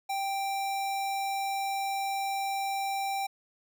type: tone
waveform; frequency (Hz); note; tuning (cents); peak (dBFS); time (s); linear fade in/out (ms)
square; 785; G5; +2; -30; 0.09-3.27; 10
effects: none